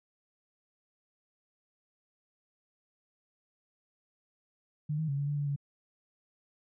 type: tone with pitch steps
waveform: sine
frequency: 150.2 / 157.9 / 139.4 / 142.5 / 145.8 / 144.3 / 141.8 Hz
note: D3 / D#3 / C#3 / C#3 / D3 / D3 / C#3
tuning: +39 / +26 / +10 / +48 / -12 / -30 / +40 cents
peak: -29 dBFS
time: 4.89-5.562 s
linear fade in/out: 10 ms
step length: 96 ms
effects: none